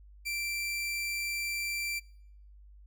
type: tone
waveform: sawtooth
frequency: 2349 Hz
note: D7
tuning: in tune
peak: -29 dBFS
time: 0.25-2 s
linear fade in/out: 20 ms
effects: noise-tail reverb RT60 0.7 s tail -24 dB re dry + added 50 Hz sine -51 dBFS peak until 2.86 s